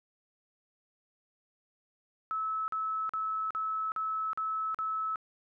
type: tone bursts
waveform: sine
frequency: 1300 Hz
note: E6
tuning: 24 cents flat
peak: -30 dBFS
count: 7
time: 2.31-5.158 s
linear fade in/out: 0 ms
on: 370 ms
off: 43 ms
effects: none